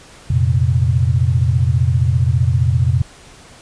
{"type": "chord", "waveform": "sine", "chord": "F suspended fourth", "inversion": "none", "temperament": "equal with one note detuned", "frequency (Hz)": [87.31, 115.74, 130.81], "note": ["F2", "Bb2", "C3"], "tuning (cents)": [0, -12, 0], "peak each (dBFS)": -16, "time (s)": [0.3, 3.02], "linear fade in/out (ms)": 5, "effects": ["pink hiss -42 dBFS RMS until 3.61 s", "resampled to 22050 Hz"]}